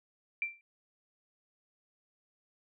sine tone with exponential decay, 2353 Hz, D7, 3 cents sharp, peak -27 dBFS, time 0.42-0.61 s, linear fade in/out 1 ms, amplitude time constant 41 ms, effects none

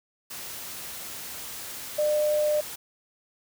sine tone in noise, 600 Hz, D5, 37 cents sharp, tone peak -21 dBFS, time 1.98-2.61 s, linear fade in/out 10 ms, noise white, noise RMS -38 dBFS, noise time 0.3-2.76 s, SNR +14 dB, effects none

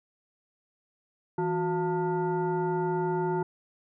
sine tone with frequency modulation, 364.8 Hz, F#4, 24 cents flat, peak -25 dBFS, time 1.38-3.43 s, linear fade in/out 5 ms, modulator 528 Hz, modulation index 1.1, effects none

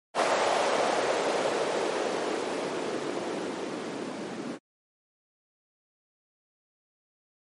violet noise with low-pass filter sweep, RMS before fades -29 dBFS, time 0.14-4.59 s, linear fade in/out 50 ms, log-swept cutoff 650 to 270 Hz, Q 1.8, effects high-pass 150 Hz 12 dB/octave + MP3 48 kbps

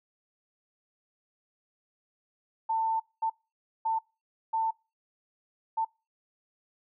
sine tone bursts at uneven times, 894 Hz, A5, 27 cents sharp, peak -25 dBFS, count 5, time 2.69-3 / 3.22-3.3 / 3.85-3.99 / 4.53-4.71 / 5.77-5.85 s, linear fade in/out 10 ms, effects noise-tail reverb RT60 0.3 s tail -24 dB re dry

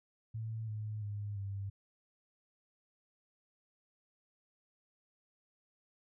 sine tone with pitch steps, 111.5 / 107.14 / 102.96 / 98.93 Hz, A2 / A2 / G#2 / G2, +23 / -46 / -15 / +16 cents, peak -37 dBFS, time 0.34-1.7 s, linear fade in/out 10 ms, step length 340 ms, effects none

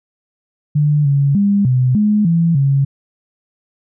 sine tone with pitch steps, 148.2 / 140.4 / 201.2 / 127.2 / 210.1 / 167.3 / 138.1 Hz, D3 / C#3 / G3 / C3 / G#3 / E3 / C#3, +16 / +22 / +45 / -48 / +20 / +26 / -6 cents, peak -10 dBFS, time 0.75-2.85 s, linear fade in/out 10 ms, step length 300 ms, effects none

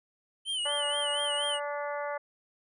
square tone with vibrato, 3032 Hz, F#7, 42 cents sharp, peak -30 dBFS, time 0.45-1.6 s, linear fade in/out 50 ms, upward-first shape sine, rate 4.2 Hz, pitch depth 92 cents each way
harmonic tone, 290 Hz, D4, 22 cents flat, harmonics 2 / 3 / 4 / 5 / 6 / 7, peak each -34 / -38 / -40 / -42 / -44 / -45 dBFS, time 0.65-2.18 s, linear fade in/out 10 ms
effects resampled to 24000 Hz

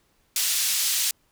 pink band-pass noise, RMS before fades -24 dBFS, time 0.36-1.11 s, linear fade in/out 2 ms, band 4000 to 16000 Hz, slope 12 dB/octave, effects pink hiss -66 dBFS RMS until 1.31 s

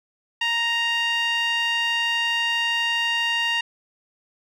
sawtooth tone with band-pass filter, 932.3 Hz, A#5, in tune, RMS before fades -23 dBFS, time 0.41-3.61 s, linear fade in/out 5 ms, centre 2500 Hz, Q 3.4, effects none

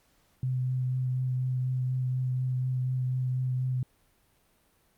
sine tone with vibrato, 127.9 Hz, C3, 39 cents flat, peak -26 dBFS, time 0.43-3.83 s, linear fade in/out 2 ms, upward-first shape triangle, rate 4.1 Hz, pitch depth 15 cents each way, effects pink hiss -67 dBFS RMS until 4.97 s + Opus 48 kbps

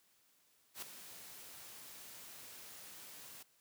white noise with ADSR envelope, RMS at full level -43 dBFS, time 0.74-3.43 s, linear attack 83 ms, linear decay 4 ms, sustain -10 dB, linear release 6 ms, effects white hiss -72 dBFS RMS until 3.6 s + high-pass 80 Hz 12 dB/octave

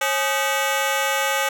15% pulse ring-modulated tone, 694 Hz, F5, 11 cents flat, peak -10 dBFS, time 0.01-1.49 s, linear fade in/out 5 ms, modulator 151 Hz, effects none

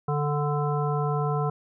harmonic tone, 146.83 Hz, D3, in tune, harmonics 1 / 3 / 5 / 7 / 9, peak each -25 / -30 / -32 / -33 / -35 dBFS, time 0.08-1.5 s, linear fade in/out 5 ms, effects none

